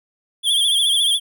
square tone with vibrato, 3322 Hz, G#7, in tune, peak -15 dBFS, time 0.43-1.2 s, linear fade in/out 50 ms, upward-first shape sine, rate 14 Hz, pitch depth 83 cents each way, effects none

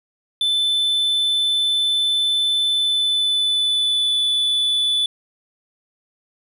triangle tone with pitch glide, 3520 to 3474 Hz, A7 to A7, 0 to -23 cents, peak -15 dBFS, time 0.41-5.06 s, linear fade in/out 2 ms, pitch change -23 cents, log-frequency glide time 2.68-4.19 s, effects none

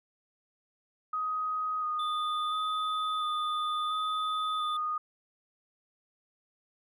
sine tone with vibrato, 1244.5 Hz, D#6, in tune, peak -29 dBFS, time 1.13-4.98 s, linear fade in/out 5 ms, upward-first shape square, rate 0.72 Hz, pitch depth 15 cents each way
triangle tone, 3520 Hz, A7, in tune, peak -36 dBFS, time 1.99-4.77 s, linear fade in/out 5 ms
effects none

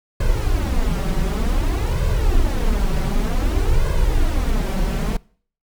brown noise with flanger, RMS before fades -18 dBFS, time 0.2-5.17 s, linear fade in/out 5 ms, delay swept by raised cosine 1.9 to 5.3 ms, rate 0.54 Hz, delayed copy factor +0.7, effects noise-tail reverb RT60 0.5 s tail -24 dB re dry

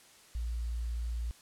sine tone with quantisation, 58.27 Hz, A#1, in tune, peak -32 dBFS, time 0.35-1.31 s, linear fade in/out 0 ms, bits 10, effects white hiss -58 dBFS RMS until 1.41 s + low-pass 10000 Hz 12 dB/octave

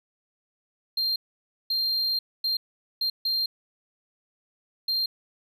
triangle tone bursts at uneven times, 4186 Hz, C8, in tune, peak -22 dBFS, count 6, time 0.97-1.16 / 1.7-2.19 / 2.44-2.57 / 3.01-3.1 / 3.25-3.46 / 4.88-5.06 s, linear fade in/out 5 ms, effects none

